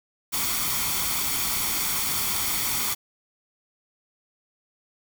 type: noise with comb filter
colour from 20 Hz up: white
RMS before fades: -26 dBFS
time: 0.32-2.95 s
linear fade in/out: 20 ms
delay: 0.89 ms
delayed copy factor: +0.55
effects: none